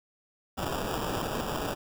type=noise with sample-and-hold; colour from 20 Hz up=blue; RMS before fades=-32 dBFS; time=0.57-1.75 s; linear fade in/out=20 ms; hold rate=2100 Hz; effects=none